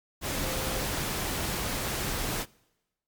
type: tone in noise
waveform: sine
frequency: 523.3 Hz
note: C5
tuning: in tune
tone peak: -38 dBFS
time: 0.4-0.89 s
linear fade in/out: 50 ms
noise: pink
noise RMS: -31 dBFS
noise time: 0.21-2.46 s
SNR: -10 dB
effects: noise-tail reverb RT60 1.0 s tail -25 dB re dry + MP3 96 kbps